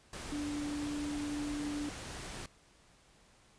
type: tone in noise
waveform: sine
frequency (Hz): 292.9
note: D4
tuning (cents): -5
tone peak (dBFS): -35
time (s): 0.32-1.89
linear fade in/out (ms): 2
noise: pink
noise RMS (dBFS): -44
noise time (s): 0.13-2.46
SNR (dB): +6
effects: pink hiss -64 dBFS RMS until 3.58 s + resampled to 22050 Hz